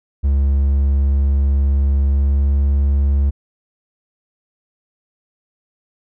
triangle tone with pitch glide, 69.3 to 69.9 Hz, C#2 to C#2, 0 to +15 cents, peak -10 dBFS, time 0.23-3.31 s, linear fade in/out 20 ms, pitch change +15 cents, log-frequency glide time 2.05-2.53 s, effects none

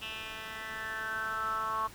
10% pulse tone with band-pass filter sweep, 220 Hz, A3, in tune, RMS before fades -36 dBFS, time 0.01-1.88 s, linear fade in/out 20 ms, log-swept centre 2700 to 1100 Hz, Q 7.4, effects pink hiss -51 dBFS RMS until 1.94 s

